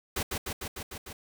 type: noise with echo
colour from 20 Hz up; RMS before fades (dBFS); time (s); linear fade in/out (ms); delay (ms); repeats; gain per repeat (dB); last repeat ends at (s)
pink; -31; 0.16-0.23; 5; 150; 6; -2; 1.13
effects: none